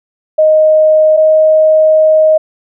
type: tone pair in turn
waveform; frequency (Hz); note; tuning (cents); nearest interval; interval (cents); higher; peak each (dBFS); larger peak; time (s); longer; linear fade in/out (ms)
sine; 622.3 / 625.8; D#5 / D#5; 0 / +10; unison; 10; second; -4; neither; 0.38-1.17 / 1.17-2.38; second; 10
effects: none